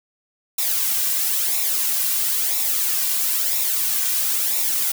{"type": "noise with flanger", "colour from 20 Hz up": "blue", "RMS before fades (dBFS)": -21, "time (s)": [0.58, 4.92], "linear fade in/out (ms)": 5, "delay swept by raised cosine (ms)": [0.64, 2.34], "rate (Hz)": 1, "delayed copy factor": -0.6, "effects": []}